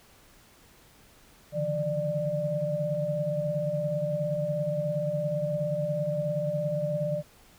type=tone cluster; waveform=sine; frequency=142.5 / 153.2 / 170.3 / 594 Hz; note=C#3 / D#3 / F3 / D5; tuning=+48 / -27 / -43 / +20 cents; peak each=-36 / -33 / -36 / -28 dBFS; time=1.52-7.23 s; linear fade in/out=50 ms; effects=pink hiss -57 dBFS RMS until 7.58 s